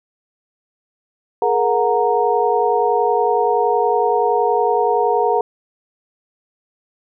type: tone cluster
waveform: sine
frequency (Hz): 422.3 / 473 / 730 / 930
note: G#4 / A#4 / F#5 / A#5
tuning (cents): +29 / +25 / -24 / -4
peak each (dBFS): -19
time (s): 1.42-5.41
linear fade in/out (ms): 2
effects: none